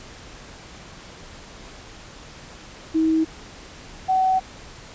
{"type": "tone pair in turn", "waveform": "sine", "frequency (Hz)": [319.5, 753.8], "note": ["D#4", "F#5"], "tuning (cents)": [46, 32], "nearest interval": "octave + minor third", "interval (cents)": 1486, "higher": "second", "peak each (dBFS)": -16, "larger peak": "neither", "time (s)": [[2.94, 3.25], [4.08, 4.4]], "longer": "second", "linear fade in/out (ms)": 20, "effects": ["pink hiss -42 dBFS RMS until 4.94 s", "resampled to 16000 Hz"]}